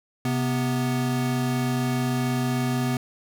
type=tone pair together; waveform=square; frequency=130.78 / 246.7 Hz; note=C3 / B3; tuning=0 / -2 cents; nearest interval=major seventh; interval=1098 cents; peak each=-26 / -26 dBFS; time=0.25-2.97 s; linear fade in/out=2 ms; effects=none